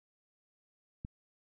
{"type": "click", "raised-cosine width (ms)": 5, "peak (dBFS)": -28, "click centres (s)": 1.049, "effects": []}